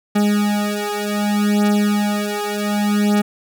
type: beating tone pair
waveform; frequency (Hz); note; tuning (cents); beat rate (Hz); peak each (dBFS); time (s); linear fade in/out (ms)
40% pulse; 206.5 / 207.16; G#3 / G#3; -10 / -4; 0.66; -18; 0.15-3.22; 10
effects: none